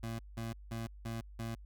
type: tone bursts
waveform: 25% pulse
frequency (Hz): 114.1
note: A#2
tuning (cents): -37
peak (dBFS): -34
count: 5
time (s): 0.03-1.55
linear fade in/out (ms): 5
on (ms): 160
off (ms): 180
effects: added 50 Hz sine -49 dBFS peak until 1.65 s